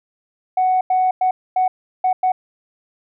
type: tone bursts at uneven times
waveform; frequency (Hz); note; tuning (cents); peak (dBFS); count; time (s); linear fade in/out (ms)
sine; 743; F#5; +7; -12; 6; 0.57-0.81 / 0.9-1.11 / 1.21-1.31 / 1.56-1.68 / 2.04-2.13 / 2.23-2.32; 5
effects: tanh soft clip ceiling -10 dBFS